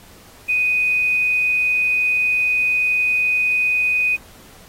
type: tone with quantisation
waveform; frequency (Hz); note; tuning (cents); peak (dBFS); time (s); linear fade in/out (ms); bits
sine; 2492; D#7; +2; -15; 0.48-4.17; 20; 7
effects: pink hiss -46 dBFS RMS until 4.68 s + AAC 48 kbps